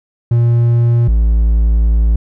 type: tone pair in turn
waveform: triangle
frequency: 118.2 / 55.59 Hz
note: A#2 / A1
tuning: +24 / +18 cents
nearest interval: octave + minor second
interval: 1306 cents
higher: first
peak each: -6 dBFS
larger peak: neither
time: 0.31-1.08 / 1.08-2.16 s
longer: second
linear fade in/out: 5 ms
effects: none